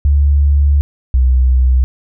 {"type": "tone pair in turn", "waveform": "sine", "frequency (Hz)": [71.5, 63.7], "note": ["D2", "C2"], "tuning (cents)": [-46, -46], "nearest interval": "major second", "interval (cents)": 200, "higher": "first", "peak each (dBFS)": -7, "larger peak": "neither", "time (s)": [[0.05, 0.81], [1.14, 1.84]], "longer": "first", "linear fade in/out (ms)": 0, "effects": []}